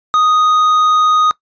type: tone with tanh clipping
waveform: sine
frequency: 1244.5 Hz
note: D#6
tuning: in tune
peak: -10 dBFS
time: 0.14-1.31 s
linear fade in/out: 0 ms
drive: 7 dB
effects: noise-tail reverb RT60 0.1 s tail -20 dB re dry + resampled to 16000 Hz